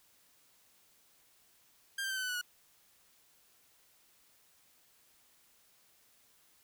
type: tone with pitch steps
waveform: sawtooth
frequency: 1597 / 1572.3 / 1548 / 1524 / 1500.4 / 1477.2 / 1454.3 Hz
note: G6 / G6 / G6 / G6 / F#6 / F#6 / F#6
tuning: +32 / +5 / -22 / -49 / +24 / -3 / -30 cents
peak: -31 dBFS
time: 1.98-2.414 s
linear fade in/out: 5 ms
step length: 62 ms
effects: white hiss -67 dBFS RMS until 6.63 s